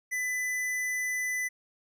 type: tone with hard clipping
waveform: triangle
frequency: 2000 Hz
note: B6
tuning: 21 cents sharp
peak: -30 dBFS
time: 0.11-1.49 s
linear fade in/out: 20 ms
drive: 18 dB
effects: none